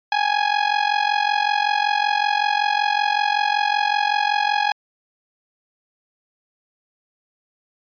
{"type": "tone with amplitude modulation", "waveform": "sawtooth", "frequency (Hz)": 830.6, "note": "G#5", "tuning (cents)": 0, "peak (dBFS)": -10, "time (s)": [0.12, 4.72], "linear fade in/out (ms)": 2, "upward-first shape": "sine", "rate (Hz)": 45.3, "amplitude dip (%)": 80, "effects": ["resampled to 11025 Hz"]}